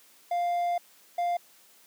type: tone bursts at uneven times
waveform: triangle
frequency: 699 Hz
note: F5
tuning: 1 cent sharp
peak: -23 dBFS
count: 2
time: 0.31-0.78 / 1.18-1.37 s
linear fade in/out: 5 ms
effects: white hiss -58 dBFS RMS until 1.86 s + high-pass 200 Hz 12 dB/octave